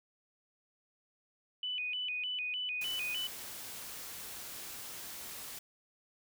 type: tone with vibrato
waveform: sine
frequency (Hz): 2725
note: F7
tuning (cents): -43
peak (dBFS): -34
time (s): 1.63-3.27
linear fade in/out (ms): 2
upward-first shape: square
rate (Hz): 3.3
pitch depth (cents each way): 160
type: noise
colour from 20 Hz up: white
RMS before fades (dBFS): -45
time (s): 2.81-5.59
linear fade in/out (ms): 5
effects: none